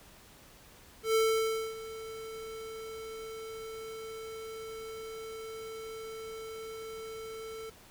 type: tone with ADSR envelope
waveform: square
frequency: 444.3 Hz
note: A4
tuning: 17 cents sharp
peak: -24 dBFS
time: 1.03-7.7 s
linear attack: 120 ms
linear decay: 590 ms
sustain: -17 dB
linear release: 7 ms
effects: pink hiss -56 dBFS RMS until 7.9 s